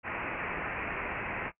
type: low-pass noise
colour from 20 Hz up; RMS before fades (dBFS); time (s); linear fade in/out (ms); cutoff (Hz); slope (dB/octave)
white; -36; 0.03-1.52; 50; 2600; 96
effects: noise-tail reverb RT60 0.1 s tail -18 dB re dry